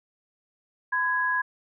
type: tone pair together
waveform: sine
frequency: 1011.6 / 1661.2 Hz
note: B5 / G#6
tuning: +41 / 0 cents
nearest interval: major sixth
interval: 859 cents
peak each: -27 / -24 dBFS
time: 0.92-1.42 s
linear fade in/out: 10 ms
effects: none